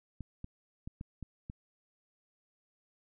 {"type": "clicks", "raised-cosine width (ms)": 5, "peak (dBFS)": -29, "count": 6, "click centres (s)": [0.207, 0.444, 0.875, 1.011, 1.227, 1.499], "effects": []}